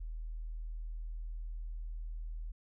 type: tone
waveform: sine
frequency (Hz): 40.07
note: E1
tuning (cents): -48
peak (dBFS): -38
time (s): 0-2.52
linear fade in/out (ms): 10
effects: none